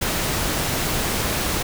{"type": "noise", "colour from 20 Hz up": "pink", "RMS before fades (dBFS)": -23, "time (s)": [0.01, 1.63], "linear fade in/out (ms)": 10, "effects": []}